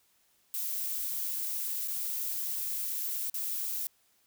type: noise with dropouts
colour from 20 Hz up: violet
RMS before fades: -34 dBFS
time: 0.54-3.87 s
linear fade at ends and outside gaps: 1 ms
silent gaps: 1.876-1.881 / 3.299-3.342 s
effects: white hiss -69 dBFS RMS until 4.26 s